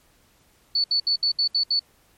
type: tone bursts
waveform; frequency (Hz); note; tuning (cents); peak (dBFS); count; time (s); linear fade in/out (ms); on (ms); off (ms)
sine; 4461; C#8; +10; -18; 7; 0.75-1.795; 5; 91; 68
effects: pink hiss -60 dBFS RMS until 2.17 s + MP3 64 kbps